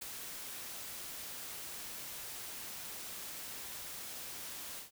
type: noise with ADSR envelope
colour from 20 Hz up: white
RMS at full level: -41 dBFS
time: 0.01-4.91 s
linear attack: 13 ms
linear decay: 6 ms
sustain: -4 dB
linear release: 130 ms
effects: none